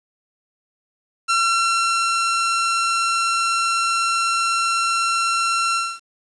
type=tone with ADSR envelope; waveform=sawtooth; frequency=1358 Hz; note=F6; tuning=49 cents flat; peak=-12 dBFS; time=1.28-6 s; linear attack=22 ms; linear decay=790 ms; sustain=-2 dB; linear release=250 ms; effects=resampled to 22050 Hz + 8-bit